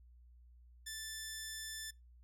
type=tone; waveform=10% pulse; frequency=1760 Hz; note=A6; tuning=in tune; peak=-34 dBFS; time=0.86-1.91 s; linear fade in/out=10 ms; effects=noise-tail reverb RT60 0.2 s tail -22 dB re dry + added 60 Hz sine -58 dBFS peak until 2.23 s